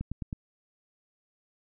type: click train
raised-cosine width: 5 ms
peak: -21 dBFS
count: 4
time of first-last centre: 0.01-0.328 s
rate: 9.42 Hz
effects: none